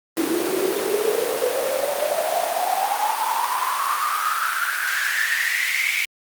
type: noise with high-pass filter sweep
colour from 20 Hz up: pink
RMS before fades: -22 dBFS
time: 0.17-6.05 s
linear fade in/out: 0 ms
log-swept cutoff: 320 to 2300 Hz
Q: 9.9
effects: Opus 32 kbps